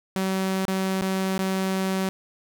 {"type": "tone with dropouts", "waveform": "sawtooth", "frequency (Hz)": 190.2, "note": "F#3", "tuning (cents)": 48, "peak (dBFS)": -19, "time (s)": [0.16, 2.09], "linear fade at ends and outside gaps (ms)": 0, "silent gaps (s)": [[0.652, 0.681], [1.011, 1.02], [1.379, 1.39]], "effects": []}